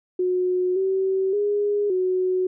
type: tone with pitch steps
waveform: sine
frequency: 364.4 / 382.2 / 411.3 / 369.4 Hz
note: F#4 / G4 / G#4 / F#4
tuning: -26 / -44 / -17 / -3 cents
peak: -19 dBFS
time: 0.19-2.47 s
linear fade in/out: 5 ms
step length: 570 ms
effects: none